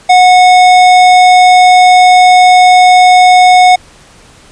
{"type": "tone with tanh clipping", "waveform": "sine", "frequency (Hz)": 731, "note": "F#5", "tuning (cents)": -21, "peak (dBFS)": -3, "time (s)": [0.09, 3.76], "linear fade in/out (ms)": 10, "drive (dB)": 18, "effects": ["pink hiss -39 dBFS RMS until 4.51 s", "resampled to 22050 Hz"]}